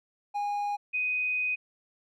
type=tone pair in turn; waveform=triangle / sine; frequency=820 / 2499 Hz; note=G#5 / D#7; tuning=-22 / +7 cents; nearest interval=octave + perfect fifth; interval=1929 cents; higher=second; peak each=-26 dBFS; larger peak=neither; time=0.34-0.77 / 0.93-1.56 s; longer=second; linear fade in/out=20 ms; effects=none